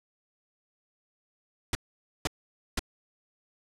pink noise bursts, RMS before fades -27 dBFS, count 3, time 1.73-2.793 s, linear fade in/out 2 ms, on 21 ms, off 500 ms, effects low-pass 9000 Hz 12 dB/octave

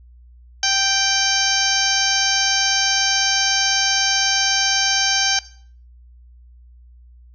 harmonic tone with a mistuned harmonic, 784 Hz, G5, in tune, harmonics 1 / 2 / 3 / 4 / 5 / 6 / 7 / 8, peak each -26 / -23 / -28 / -24 / -28 / -24 / -23 / -22 dBFS, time 0.63-5.39 s, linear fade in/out 2 ms, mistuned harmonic 4, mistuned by -21 cents, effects noise-tail reverb RT60 0.5 s tail -18 dB re dry + added 60 Hz sine -43 dBFS peak until 7.34 s

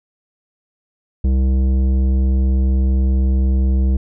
sine tone with tanh clipping, 65.41 Hz, C2, in tune, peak -14 dBFS, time 1.24-3.97 s, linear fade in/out 5 ms, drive 12 dB, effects none

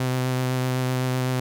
sawtooth tone with vibrato, 128 Hz, C3, 38 cents flat, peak -18 dBFS, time 0-1.4 s, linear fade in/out 5 ms, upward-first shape sine, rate 7.9 Hz, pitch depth 13 cents each way, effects none

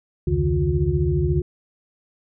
sine tone cluster, 68.9 / 85.1 / 139.3 / 153.8 / 358 Hz, C#2 / F2 / C#3 / D#3 / F4, -10 / -44 / +9 / -20 / +43 cents, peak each -24 dBFS, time 0.27-1.42 s, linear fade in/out 5 ms, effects none

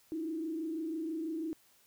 sine tone with frequency modulation, 322 Hz, E4, 41 cents flat, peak -34 dBFS, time 0.12-1.53 s, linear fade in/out 0 ms, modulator 26.1 Hz, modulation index 0.69, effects white hiss -66 dBFS RMS until 1.86 s

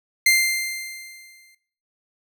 sawtooth tone with exponential decay, 2093 Hz, C7, in tune, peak -9 dBFS, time 0.26-1.55 s, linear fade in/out 5 ms, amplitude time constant 280 ms, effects noise-tail reverb RT60 0.5 s tail -18 dB re dry

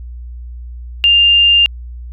sine tone pair in turn, 2800 / 2800 Hz, F7 / F7, +4 / +4 cents, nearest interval unison, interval 0 cents, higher neither, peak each -6 dBFS, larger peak neither, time 1.04-1.35 / 1.35-1.66 s, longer neither, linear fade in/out 0 ms, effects added 60 Hz sine -26 dBFS peak until 2.12 s

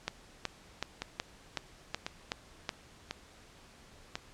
two click trains, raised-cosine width 0.2 ms, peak -18 / -15 dBFS, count 4 / 8, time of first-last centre 1.02-4.155 / 0.08-2.692 s, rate 0.957 / 2.68 Hz, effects pink hiss -57 dBFS RMS until 4.33 s + low-pass 8000 Hz 12 dB/octave

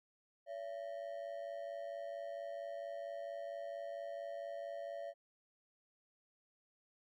triangle ring-modulated tone, 621 Hz, D#5, 3 cents flat, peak -37 dBFS, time 0.46-5.14 s, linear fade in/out 50 ms, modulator 52.2 Hz, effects none

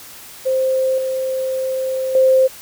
sine tone with level steps, 523.3 Hz, C5, in tune, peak -14 / -18 / -9 dBFS, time 0.45-2.48 s, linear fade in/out 20 ms, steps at 0.98 / 2.15 s, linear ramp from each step 2 ms, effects white hiss -38 dBFS RMS until 2.61 s

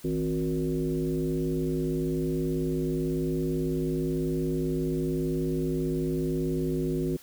sine tone with frequency modulation, 261.6 Hz, C4, in tune, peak -25 dBFS, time 0.04-7.17 s, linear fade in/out 10 ms, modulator 101 Hz, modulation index 1.5, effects white hiss -52 dBFS RMS until 7.22 s

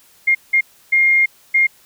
sine tone bursts at uneven times, 2126 Hz, C7, 27 cents sharp, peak -10 dBFS, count 4, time 0.27-0.35 / 0.53-0.61 / 0.92-1.26 / 1.54-1.67 s, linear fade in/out 10 ms, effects white hiss -51 dBFS RMS until 1.85 s

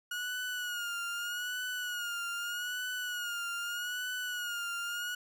30% pulse tone with vibrato, 1444 Hz, F#6, 43 cents flat, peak -32 dBFS, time 0.11-5.15 s, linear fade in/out 5 ms, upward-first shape sine, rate 0.81 Hz, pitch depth 59 cents each way, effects none

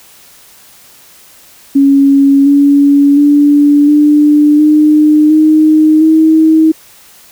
sine tone with pitch steps, 277.2 / 283.5 / 290 / 296.6 / 303.3 / 310.2 / 317.3 Hz, C#4 / C#4 / D4 / D4 / D#4 / D#4 / D#4, 0 / +39 / -22 / +17 / -44 / -5 / +34 cents, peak -3 dBFS, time 1.75-6.72 s, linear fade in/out 10 ms, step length 710 ms, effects white hiss -40 dBFS RMS until 7.31 s

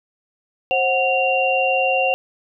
sine tone cluster, 531 / 738 / 2766 Hz, C5 / F#5 / F7, +25 / -5 / -17 cents, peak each -20 dBFS, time 0.71-2.14 s, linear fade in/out 0 ms, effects none

